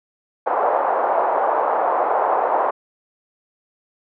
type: band-pass noise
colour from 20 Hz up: pink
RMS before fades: -19 dBFS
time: 0.46-2.71 s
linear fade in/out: 10 ms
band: 580 to 1000 Hz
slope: 24 dB/octave
effects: none